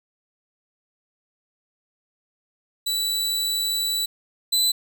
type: tone pair in turn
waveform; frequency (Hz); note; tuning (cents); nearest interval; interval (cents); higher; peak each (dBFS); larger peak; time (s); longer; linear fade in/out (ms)
sawtooth; 3951 / 4004; B7 / B7; 0 / +23; unison; 23; second; -19 / -15; second; 2.86-4.06 / 4.52-4.72; first; 10
effects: none